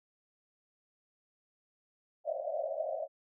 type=band-pass noise; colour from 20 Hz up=white; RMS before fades=-36 dBFS; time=2.24-3.08 s; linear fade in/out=50 ms; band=560 to 680 Hz; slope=96 dB/octave; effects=none